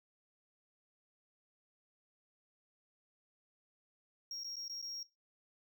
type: tone with dropouts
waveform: triangle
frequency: 5588 Hz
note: F8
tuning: in tune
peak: -40 dBFS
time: 4.31-5.03 s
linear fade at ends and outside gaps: 2 ms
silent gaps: 4.436-4.444 / 4.558-4.566 / 4.681-4.696 / 4.816-4.825 s
effects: noise-tail reverb RT60 0.2 s tail -17 dB re dry